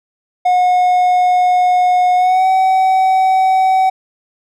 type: tone with pitch glide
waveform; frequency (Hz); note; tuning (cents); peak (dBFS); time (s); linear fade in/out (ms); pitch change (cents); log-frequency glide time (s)
triangle; 725 to 757.1; F#5 to F#5; -35 to +40; -7; 0.45-3.9; 10; +75; 2.16-2.48
effects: none